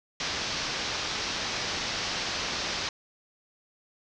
white low-pass noise, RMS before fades -32 dBFS, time 0.2-2.89 s, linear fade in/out 2 ms, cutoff 5900 Hz, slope 48 dB/octave, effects none

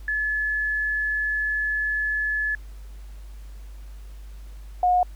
sine tone pair in turn, 1717 / 721.9 Hz, A6 / F#5, -43 / -43 cents, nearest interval octave + minor third, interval 1500 cents, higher first, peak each -22 / -16 dBFS, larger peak second, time 0.08-2.55 / 4.83-5.03 s, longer first, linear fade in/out 2 ms, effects added 50 Hz sine -37 dBFS peak until 5.15 s + pink hiss -56 dBFS RMS until 5.15 s

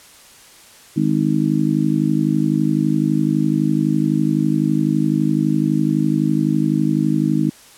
harmonic tone, 51.91 Hz, G#1, in tune, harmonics 3 / 4 / 5 / 6, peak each -20 / -20 / -20 / -20 dBFS, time 0.96-7.5 s, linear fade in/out 10 ms, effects white hiss -45 dBFS RMS until 7.77 s + low-pass 11000 Hz 12 dB/octave

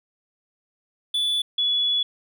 triangle / sine tone pair in turn, 3458 / 3408 Hz, A7 / G#7, -31 / +44 cents, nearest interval unison, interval 25 cents, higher first, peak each -19 dBFS, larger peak neither, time 1.14-1.42 / 1.58-2.03 s, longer second, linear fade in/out 5 ms, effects none

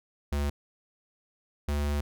square tone pair in turn, 72 / 72.79 Hz, D2 / D2, -34 / -15 cents, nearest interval unison, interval 19 cents, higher second, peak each -27 dBFS, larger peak neither, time 0.32-0.5 / 1.68-2.01 s, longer second, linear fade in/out 5 ms, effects none

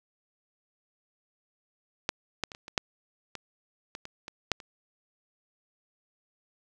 clicks, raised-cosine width 0.2 ms, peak -9 / -11 / -25 / -27 / -25 / -7 / -20 / -21 / -23 / -22 / -7 / -28 dBFS, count 12, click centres 2.091 / 2.437 / 2.518 / 2.549 / 2.681 / 2.778 / 3.353 / 3.951 / 4.054 / 4.281 / 4.517 / 4.602 s, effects none

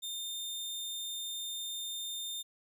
sawtooth tone, 3623 Hz, A7, 50 cents sharp, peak -34 dBFS, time 0.02-2.43 s, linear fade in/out 20 ms, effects none

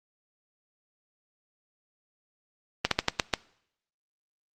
slowing click train, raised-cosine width 0.2 ms, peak -4 dBFS, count 6, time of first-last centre 2.85-3.338 s, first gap 63 ms, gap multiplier 1.22, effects noise-tail reverb RT60 0.7 s tail -21 dB re dry + Opus 24 kbps

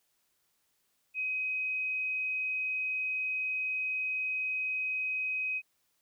sine tone, 2524 Hz, D#7, 24 cents sharp, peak -30 dBFS, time 1.14-5.62 s, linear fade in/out 50 ms, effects white hiss -75 dBFS RMS until 6.01 s

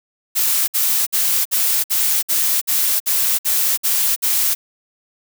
blue noise bursts, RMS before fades -17 dBFS, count 11, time 0.35-4.55 s, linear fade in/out 20 ms, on 330 ms, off 57 ms, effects none

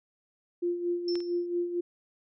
sine tone with tremolo, 349.2 Hz, F4, in tune, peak -25 dBFS, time 0.62-1.81 s, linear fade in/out 10 ms, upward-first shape sine, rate 4.4 Hz, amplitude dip 60%
sine tone with exponential decay, 5350 Hz, E8, 25 cents sharp, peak -33 dBFS, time 1.08-1.46 s, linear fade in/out 2 ms, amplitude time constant 82 ms
clicks, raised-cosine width 0.2 ms, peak -24 / -33 dBFS, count 2, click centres 1.155 / 1.204 s
effects none

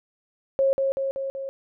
sine tone with echo, 542 Hz, C#5, 39 cents flat, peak -17 dBFS, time 0.59-0.73 s, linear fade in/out 0 ms, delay 190 ms, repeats 4, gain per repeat -3 dB, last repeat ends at 1.49 s, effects none

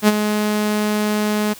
sawtooth tone with ADSR envelope, 210.9 Hz, G#3, 27 cents sharp, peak -4 dBFS, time 0.02-1.54 s, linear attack 60 ms, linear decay 30 ms, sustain -9 dB, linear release 17 ms, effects white hiss -40 dBFS RMS until 1.59 s

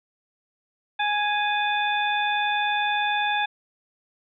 harmonic tone with a mistuned harmonic, 830.6 Hz, G#5, in tune, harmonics 1 / 2 / 3 / 4, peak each -24 / -27 / -29 / -30 dBFS, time 0.99-3.46 s, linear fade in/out 10 ms, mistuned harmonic 4, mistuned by +98 cents, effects none

